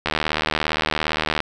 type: click train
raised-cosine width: 0.3 ms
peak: -4 dBFS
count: 105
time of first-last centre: 0.06-1.404 s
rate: 77.4 Hz
effects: none